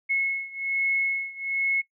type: beating tone pair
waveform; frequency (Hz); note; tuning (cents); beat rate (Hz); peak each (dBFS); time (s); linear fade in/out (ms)
sine; 2182 / 2183.2; C#7 / C#7; -28 / -27; 1.2; -26 / -28; 0.09-1.82; 20
effects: noise-tail reverb RT60 0.1 s tail -19 dB re dry